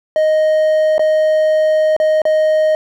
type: tone with dropouts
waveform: triangle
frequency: 622.3 Hz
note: D#5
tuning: in tune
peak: -8 dBFS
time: 0.16-2.75 s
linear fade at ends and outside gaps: 1 ms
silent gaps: 0.981-0.994 / 1.965-2 / 2.218-2.253 s
effects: none